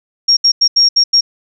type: tone bursts at uneven times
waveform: sine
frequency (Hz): 5570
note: F8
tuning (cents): -5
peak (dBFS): -6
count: 6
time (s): 0.28-0.37 / 0.44-0.52 / 0.61-0.68 / 0.76-0.89 / 0.96-1.04 / 1.13-1.21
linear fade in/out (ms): 10
effects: none